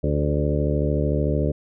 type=harmonic tone with a mistuned harmonic; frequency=73.42 Hz; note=D2; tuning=in tune; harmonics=1 / 2 / 3 / 4 / 5 / 6 / 7 / 8; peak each=-24 / -24 / -30 / -28 / -31 / -29 / -30 / -30 dBFS; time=0.03-1.52 s; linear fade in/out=10 ms; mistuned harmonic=6; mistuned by=-36 cents; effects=none